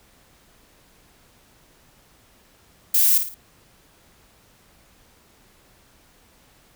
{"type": "noise with echo", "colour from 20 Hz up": "violet", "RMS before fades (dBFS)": -17, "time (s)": [2.94, 3.18], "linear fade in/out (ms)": 5, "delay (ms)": 55, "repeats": 3, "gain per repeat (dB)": -8, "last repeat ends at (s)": 3.345, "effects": ["pink hiss -56 dBFS RMS until 6.75 s"]}